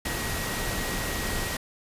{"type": "tone in noise", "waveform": "sine", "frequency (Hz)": 1900, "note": "A#6", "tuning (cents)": 33, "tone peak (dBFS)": -37, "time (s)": [0.05, 1.57], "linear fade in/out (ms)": 5, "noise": "pink", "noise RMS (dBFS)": -30, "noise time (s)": [0.05, 1.57], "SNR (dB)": -10, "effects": ["resampled to 32000 Hz"]}